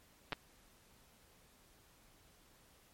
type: clicks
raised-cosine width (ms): 0.3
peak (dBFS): -21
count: 2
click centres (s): 0.323 / 0.33
effects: pink hiss -66 dBFS RMS until 2.93 s + MP3 64 kbps